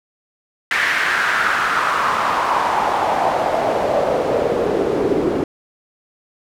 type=noise with band-pass filter sweep; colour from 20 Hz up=pink; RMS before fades=-18 dBFS; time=0.71-5.44 s; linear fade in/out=2 ms; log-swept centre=1900 to 350 Hz; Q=3.2; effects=none